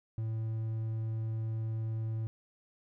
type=tone; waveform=triangle; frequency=111.3 Hz; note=A2; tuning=20 cents sharp; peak=-30 dBFS; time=0.18-2.27 s; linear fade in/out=0 ms; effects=none